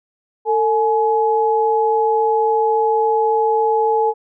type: tone pair together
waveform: sine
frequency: 448.2 / 846 Hz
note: A4 / G#5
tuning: +32 / +32 cents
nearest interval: major seventh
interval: 1100 cents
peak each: -16 dBFS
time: 0.45-4.14 s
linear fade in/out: 50 ms
effects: none